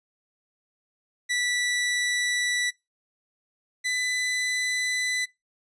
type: tone pair in turn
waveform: sawtooth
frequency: 1963 / 1998.5 Hz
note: B6 / B6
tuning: -11 / +20 cents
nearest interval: unison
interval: 31 cents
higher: second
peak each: -20 / -21 dBFS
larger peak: first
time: 1.29-2.71 / 3.84-5.26 s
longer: neither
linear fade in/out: 20 ms
effects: noise-tail reverb RT60 0.2 s tail -21 dB re dry + resampled to 22050 Hz